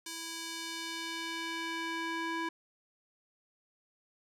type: tone with band-pass filter sweep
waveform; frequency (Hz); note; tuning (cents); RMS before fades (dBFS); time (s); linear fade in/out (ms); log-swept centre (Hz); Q
square; 330; E4; +2; -38; 0.06-2.49; 5; 6700 to 1400; 0.85
effects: none